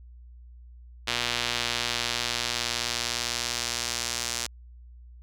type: tone with band-pass filter sweep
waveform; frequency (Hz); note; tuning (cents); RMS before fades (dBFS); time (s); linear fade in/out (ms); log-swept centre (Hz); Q
sawtooth; 119.8; A#2; +48; -30; 1.07-4.47; 10; 3500 to 6300; 1.3
effects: added 60 Hz sine -45 dBFS peak until 5.22 s